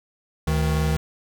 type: tone pair together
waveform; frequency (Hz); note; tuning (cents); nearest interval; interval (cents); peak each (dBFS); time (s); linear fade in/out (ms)
square; 73.45 / 156.9; D2 / D#3; +1 / +15; octave + minor second; 1314; -23; 0.47-0.97; 5
effects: none